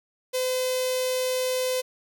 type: tone with notch filter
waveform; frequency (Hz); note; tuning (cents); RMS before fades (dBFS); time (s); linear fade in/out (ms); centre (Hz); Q
sawtooth; 510; C5; -44; -26; 0.33-1.82; 20; 1300; 0.59
effects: none